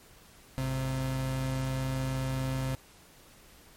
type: tone pair together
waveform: 35% pulse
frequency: 52.3 / 131.8 Hz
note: G#1 / C3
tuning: +13 / +13 cents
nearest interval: octave + major third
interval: 1600 cents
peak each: -37 / -28 dBFS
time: 0.58-2.75 s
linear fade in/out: 0 ms
effects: pink hiss -56 dBFS RMS until 3.76 s + MP3 64 kbps